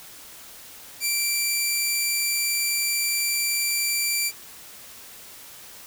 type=tone; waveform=10% pulse; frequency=2349 Hz; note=D7; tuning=in tune; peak=-13 dBFS; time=1-4.32 s; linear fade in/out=50 ms; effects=white hiss -44 dBFS RMS until 5.86 s